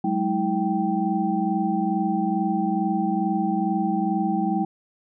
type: tone cluster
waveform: sine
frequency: 188.5 / 210.8 / 322.6 / 780 Hz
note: F#3 / G#3 / E4 / G5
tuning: +32 / +26 / -37 / -9 cents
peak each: -26 dBFS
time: 0.04-4.65 s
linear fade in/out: 5 ms
effects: none